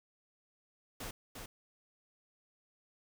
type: noise with echo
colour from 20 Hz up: pink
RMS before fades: -43 dBFS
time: 1-1.11 s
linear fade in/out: 5 ms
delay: 350 ms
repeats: 1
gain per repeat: -4 dB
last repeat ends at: 1.46 s
effects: none